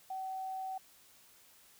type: tone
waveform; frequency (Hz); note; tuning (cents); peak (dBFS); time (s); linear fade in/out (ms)
sine; 760; F#5; +46; -37; 0.1-0.78; 5
effects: white hiss -62 dBFS RMS until 1.79 s